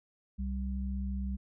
sine tone pair together, 64.88 / 196 Hz, C2 / G3, -14 / 0 cents, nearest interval octave + perfect fifth, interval 1914 cents, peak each -33 / -37 dBFS, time 0.38-1.37 s, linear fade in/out 20 ms, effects none

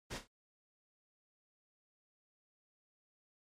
pink noise with echo, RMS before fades -42 dBFS, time 0.1-0.19 s, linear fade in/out 20 ms, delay 29 ms, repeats 3, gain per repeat -8 dB, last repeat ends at 0.277 s, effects low-pass 8000 Hz 12 dB/octave + MP3 64 kbps

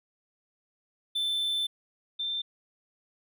triangle / sine tone pair in turn, 3534 / 3571 Hz, A7 / A7, +7 / +25 cents, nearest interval unison, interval 18 cents, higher second, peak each -25 / -29 dBFS, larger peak first, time 1.15-1.67 / 2.19-2.42 s, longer first, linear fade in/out 10 ms, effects none

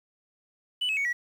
sine tone with pitch steps, 2977 / 2577 / 2230 / 1930.3 Hz, F#7 / E7 / C#7 / B6, +10 / -40 / +10 / -40 cents, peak -23 dBFS, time 0.81-1.13 s, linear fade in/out 10 ms, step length 80 ms, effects tanh soft clip ceiling -23 dBFS + 9-bit

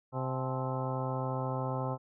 harmonic tone with a mistuned harmonic, 130.6 Hz, C3, 3 cents flat, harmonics 1 / 2 / 3 / 4 / 5 / 6 / 7 / 8 / 10, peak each -34 / -41 / -43 / -39 / -43 / -43 / -41 / -42 / -46 dBFS, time 0.12-1.98 s, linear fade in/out 50 ms, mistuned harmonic 7, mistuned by -82 cents, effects none

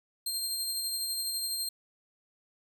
20% pulse tone with tremolo, 4186 Hz, C8, in tune, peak -24 dBFS, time 0.26-1.69 s, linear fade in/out 5 ms, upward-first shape sine, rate 12 Hz, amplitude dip 30%, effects none

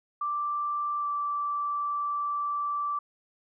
sine tone with pitch glide, 1174.7 to 1165.2 Hz, D6 to D6, 0 to -14 cents, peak -27 dBFS, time 0.21-2.99 s, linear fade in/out 5 ms, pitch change -14 cents, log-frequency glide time 0.99-1.06 s, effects none

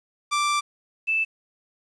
sawtooth / sine tone pair in turn, 1174.7 / 2637 Hz, D6 / E7, 0 / 0 cents, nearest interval octave + major second, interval 1400 cents, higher second, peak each -17 / -20 dBFS, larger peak first, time 0.31-0.61 / 1.07-1.25 s, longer first, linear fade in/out 20 ms, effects resampled to 22050 Hz + 9-bit

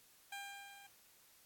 15% pulse tone with level ramp, 799 Hz, G5, 33 cents sharp, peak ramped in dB -37 to -51 dBFS, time 0.32-0.87 s, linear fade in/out 5 ms, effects white hiss -66 dBFS RMS until 1.45 s + AAC 64 kbps

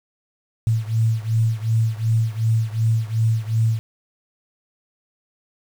sine beating tone pair, 111.3 / 114 Hz, A2 / A#2, +20 / -38 cents, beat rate 2.7 Hz, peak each -19 / -21 dBFS, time 0.67-3.79 s, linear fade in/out 0 ms, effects 7-bit

